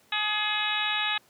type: harmonic tone with a mistuned harmonic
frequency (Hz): 422.9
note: G#4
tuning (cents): +31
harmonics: 2 / 3 / 4 / 5 / 6 / 7 / 8 / 9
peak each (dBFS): -34 / -35 / -32 / -36 / -31 / -36 / -34 / -32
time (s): 0.12-1.18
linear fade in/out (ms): 5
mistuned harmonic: 3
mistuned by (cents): -24
effects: pink hiss -61 dBFS RMS until 1.29 s + high-pass 150 Hz 12 dB/octave